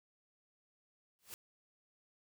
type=noise with exponential growth; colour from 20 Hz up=white; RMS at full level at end=-44 dBFS; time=1.19-1.34 s; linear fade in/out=0 ms; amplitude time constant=32 ms; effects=none